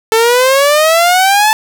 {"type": "exponential sweep", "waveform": "sawtooth", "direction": "up", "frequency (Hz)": [440, 880], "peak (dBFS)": -3, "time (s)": [0.12, 1.53], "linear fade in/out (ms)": 0, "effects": []}